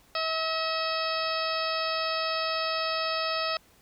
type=harmonic tone with a mistuned harmonic; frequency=644 Hz; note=E5; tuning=41 cents flat; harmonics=1 / 2 / 3 / 4 / 5 / 6 / 7 / 8; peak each=-32 / -31 / -38 / -36 / -40 / -38 / -37 / -36 dBFS; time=0.15-3.57 s; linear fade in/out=2 ms; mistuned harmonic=3; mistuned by=-17 cents; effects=pink hiss -60 dBFS RMS until 3.81 s